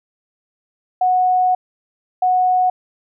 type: tone pair in turn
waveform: sine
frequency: 735 / 735 Hz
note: F#5 / F#5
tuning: -12 / -12 cents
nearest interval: unison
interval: 0 cents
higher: neither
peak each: -12 dBFS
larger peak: neither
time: 1.01-1.55 / 2.22-2.7 s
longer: first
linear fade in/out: 5 ms
effects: none